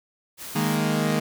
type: noise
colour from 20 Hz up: white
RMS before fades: -37 dBFS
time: 0.37-0.79 s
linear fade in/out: 50 ms
type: chord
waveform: sawtooth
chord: D# suspended fourth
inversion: none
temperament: equal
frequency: 155.56 / 207.7 / 233.1 Hz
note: D#3 / G#3 / A#3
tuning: 0 / 0 / 0 cents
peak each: -21 / -22 / -22 dBFS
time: 0.55-1.2 s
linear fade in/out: 10 ms
effects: none